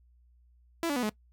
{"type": "tone with pitch steps", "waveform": "sawtooth", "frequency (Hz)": [334, 287.4, 247.3, 212.9], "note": ["E4", "D4", "B3", "G#3"], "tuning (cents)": [23, -37, 3, 43], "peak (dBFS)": -24, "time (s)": [0.83, 1.094], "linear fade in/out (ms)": 0, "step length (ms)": 66, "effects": ["noise-tail reverb RT60 0.1 s tail -21 dB re dry", "added 60 Hz sine -59 dBFS peak until 1.32 s"]}